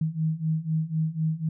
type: beating tone pair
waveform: sine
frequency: 156.5 / 160.5 Hz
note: D#3 / E3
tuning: +10 / -46 cents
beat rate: 4 Hz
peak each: -28 / -26 dBFS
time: 0.01-1.49 s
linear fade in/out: 5 ms
effects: none